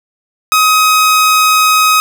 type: tone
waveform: sawtooth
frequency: 1264 Hz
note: D#6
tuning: 27 cents sharp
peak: -3 dBFS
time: 0.52-2 s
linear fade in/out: 0 ms
effects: none